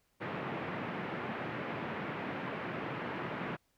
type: band-pass noise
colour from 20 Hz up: pink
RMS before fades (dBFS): -39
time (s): 0.2-3.57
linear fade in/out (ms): 20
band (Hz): 130 to 2400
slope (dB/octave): 24
effects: pink hiss -75 dBFS RMS until 3.77 s